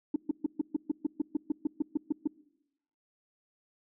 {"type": "tone bursts", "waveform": "sine", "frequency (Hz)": 296.3, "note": "D4", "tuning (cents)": 15, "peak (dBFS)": -23, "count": 15, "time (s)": [0.14, 2.275], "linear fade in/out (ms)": 5, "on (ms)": 21, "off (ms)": 130, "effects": ["noise-tail reverb RT60 0.9 s tail -23 dB re dry", "tanh soft clip ceiling -21 dBFS"]}